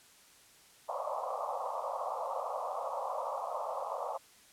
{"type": "band-pass noise", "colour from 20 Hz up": "pink", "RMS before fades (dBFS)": -37, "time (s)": [0.88, 4.18], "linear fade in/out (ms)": 20, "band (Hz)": [510, 1200], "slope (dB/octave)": 96, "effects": ["white hiss -60 dBFS RMS until 4.52 s", "low-pass 11000 Hz 12 dB/octave"]}